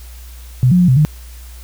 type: tone with pitch steps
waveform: sine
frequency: 126.6 / 179.5 / 178.2 / 128.7 / 151.5 Hz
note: B2 / F3 / F3 / C3 / D#3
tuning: +43 / +48 / +35 / -28 / -46 cents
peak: -7 dBFS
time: 0.63-1.05 s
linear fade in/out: 0 ms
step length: 84 ms
effects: added 60 Hz sine -32 dBFS peak until 1.63 s + white hiss -43 dBFS RMS until 1.63 s